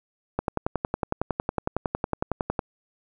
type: click train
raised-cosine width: 1 ms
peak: -10 dBFS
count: 25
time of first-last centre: 0.39-2.592 s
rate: 10.9 Hz
effects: none